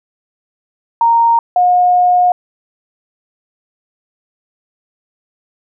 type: tone pair in turn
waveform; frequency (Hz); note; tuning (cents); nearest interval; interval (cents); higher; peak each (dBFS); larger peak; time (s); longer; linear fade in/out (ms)
sine; 928 / 718.9; A#5 / F5; -8 / +50; major third; 442; first; -7; neither; 1.01-1.39 / 1.56-2.32; second; 2
effects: none